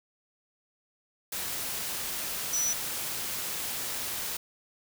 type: tone in noise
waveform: sine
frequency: 5920 Hz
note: F#8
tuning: in tune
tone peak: -26 dBFS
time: 2.53-2.73 s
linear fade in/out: 5 ms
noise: white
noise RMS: -34 dBFS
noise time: 1.32-4.37 s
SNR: +5 dB
effects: none